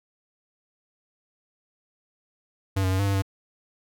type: tone with pitch steps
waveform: square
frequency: 96.7 / 93.5 / 94.6 / 99.8 / 98.7 / 96.8 Hz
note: G2 / F#2 / F#2 / G2 / G2 / G2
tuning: -23 / +19 / +39 / +32 / +12 / -21 cents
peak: -22 dBFS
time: 2.76-3.222 s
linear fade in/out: 10 ms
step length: 77 ms
effects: none